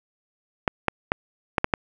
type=clicks; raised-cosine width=0.5 ms; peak=-4 dBFS; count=6; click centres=0.678 / 0.883 / 1.119 / 1.582 / 1.644 / 1.738 s; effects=none